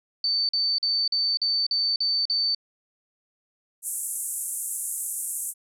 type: tone bursts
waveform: sine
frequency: 4551 Hz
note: C#8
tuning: 45 cents sharp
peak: -21 dBFS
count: 8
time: 0.24-2.548 s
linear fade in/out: 2 ms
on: 250 ms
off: 44 ms
type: band-pass noise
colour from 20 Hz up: pink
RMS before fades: -31 dBFS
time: 3.82-5.54 s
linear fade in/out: 50 ms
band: 7800 to 12000 Hz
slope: 48 dB/octave
effects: none